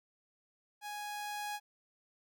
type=tone with level ramp; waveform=sawtooth; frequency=830.6 Hz; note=G#5; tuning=in tune; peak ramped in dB=-37 to -33 dBFS; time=0.81-1.6 s; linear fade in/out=50 ms; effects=none